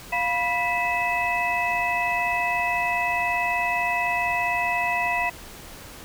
sine tone cluster, 703 / 979 / 1980 / 2592 Hz, F5 / B5 / B6 / E7, +11 / -15 / +4 / -30 cents, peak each -27 dBFS, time 0.12-5.3 s, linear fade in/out 10 ms, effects pink hiss -42 dBFS RMS until 6.04 s

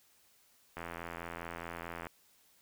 click train, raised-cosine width 0.5 ms, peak -26 dBFS, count 111, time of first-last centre 0.77-2.069 s, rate 84.7 Hz, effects white hiss -67 dBFS RMS until 2.61 s

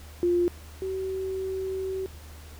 sine tone pair in turn, 350.4 / 380.2 Hz, F4 / F#4, +6 / +47 cents, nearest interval minor second, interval 141 cents, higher second, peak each -20 / -28 dBFS, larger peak first, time 0.23-0.48 / 0.82-2.06 s, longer second, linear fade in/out 0 ms, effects added 76 Hz sine -43 dBFS peak until 2.59 s + pink hiss -50 dBFS RMS until 2.59 s

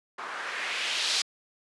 blue noise with low-pass filter sweep, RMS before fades -31 dBFS, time 0.18-1.22 s, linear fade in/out 5 ms, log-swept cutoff 1100 to 4700 Hz, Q 1.6, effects high-pass 300 Hz 12 dB/octave + resampled to 24000 Hz

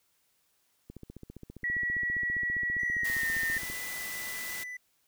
click train, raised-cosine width 3 ms, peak -31 dBFS, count 43, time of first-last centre 0.9-3.7 s, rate 15 Hz
sine tone with pitch glide, 1930 to 1822.7 Hz, B6 to A#6, -40 to -39 cents, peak -28 dBFS, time 1.64-3.58 s, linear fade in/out 2 ms, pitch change -99 cents, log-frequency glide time 2.86-3.3 s
triangle tone, 1990 Hz, B6, 13 cents sharp, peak -36 dBFS, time 2.79-4.77 s, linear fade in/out 5 ms
white noise, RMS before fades -40 dBFS, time 3.04-4.64 s, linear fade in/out 10 ms
effects white hiss -72 dBFS RMS until 5.07 s

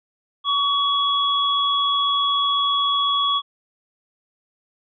sine tone pair together, 1130 / 3356 Hz, C#6 / G#7, +33 / +17 cents, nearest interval octave + perfect fifth, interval 1884 cents, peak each -20 dBFS, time 0.44-3.42 s, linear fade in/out 50 ms, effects none

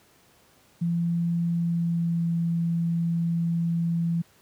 sine tone with pitch glide, 170 to 168.24 Hz, F3 to E3, -46 to +36 cents, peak -22 dBFS, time 0.81-4.22 s, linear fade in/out 10 ms, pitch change -18 cents, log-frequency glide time 1.49-2.27 s, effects pink hiss -59 dBFS RMS until 4.41 s + high-pass 80 Hz 12 dB/octave

